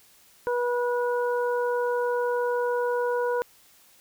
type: harmonic tone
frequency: 486.4 Hz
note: B4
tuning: 26 cents flat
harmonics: 1 / 2 / 3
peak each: -24 / -30 / -34 dBFS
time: 0.47-3.42 s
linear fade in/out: 0 ms
effects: white hiss -57 dBFS RMS until 4 s